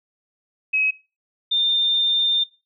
sine tone pair in turn, 2551 / 3608 Hz, D#7 / A7, +43 / +43 cents, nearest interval tritone, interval 600 cents, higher second, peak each -17 dBFS, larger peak neither, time 0.73-0.91 / 1.51-2.44 s, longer second, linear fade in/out 10 ms, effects noise-tail reverb RT60 0.3 s tail -19 dB re dry

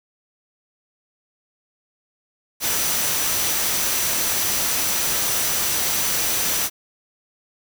sine tone in noise, 5910 Hz, F#8, 3 cents flat, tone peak -29 dBFS, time 2.6-6.7 s, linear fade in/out 50 ms, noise white, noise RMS -22 dBFS, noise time 2.6-6.7 s, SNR -10 dB, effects none

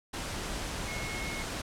sine tone in noise, 2175 Hz, C#7, 33 cents flat, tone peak -39 dBFS, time 0.87-1.43 s, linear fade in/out 10 ms, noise pink, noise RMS -36 dBFS, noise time 0.13-1.62 s, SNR -6 dB, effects low-pass 9000 Hz 12 dB/octave

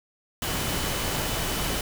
sine tone in noise, 2997 Hz, F#7, 22 cents sharp, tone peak -39 dBFS, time 0.42-1.81 s, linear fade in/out 2 ms, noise pink, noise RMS -28 dBFS, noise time 0.42-1.81 s, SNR -14 dB, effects none

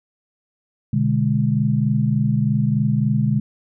sine chord, G# diminished, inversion first, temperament equal, 123.47 / 146.83 / 207.7 Hz, B2 / D3 / G#3, 0 / 0 / 0 cents, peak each -20 / -20 / -20 dBFS, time 0.93-3.4 s, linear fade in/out 5 ms, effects none

